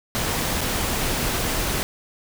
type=noise with dropouts; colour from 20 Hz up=pink; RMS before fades=-24 dBFS; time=0.15-1.83 s; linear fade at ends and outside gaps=0 ms; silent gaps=0.608-0.613 s; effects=none